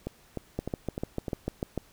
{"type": "two click trains", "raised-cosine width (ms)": 2, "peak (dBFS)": [-16, -19], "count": [9, 5], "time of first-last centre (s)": [[0.59, 1.777], [0.07, 1.282]], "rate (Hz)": [6.74, 3.3], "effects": ["pink hiss -59 dBFS RMS until 1.92 s"]}